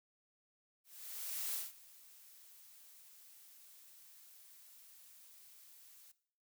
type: noise with ADSR envelope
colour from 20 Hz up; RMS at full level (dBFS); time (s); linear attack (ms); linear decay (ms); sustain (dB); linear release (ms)
blue; -39; 0.84-6.12; 700; 180; -21; 8
effects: noise-tail reverb RT60 0.6 s tail -18 dB re dry